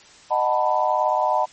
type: chord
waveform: sine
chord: B dominant seventh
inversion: first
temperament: just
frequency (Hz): 617.4 / 740.8 / 889 / 987.8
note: D#5 / F#5 / A5 / B5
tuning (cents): -14 / +2 / +18 / 0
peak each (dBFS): -23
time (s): 0.3-1.46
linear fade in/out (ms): 20
effects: white hiss -48 dBFS RMS until 1.52 s + MP3 32 kbps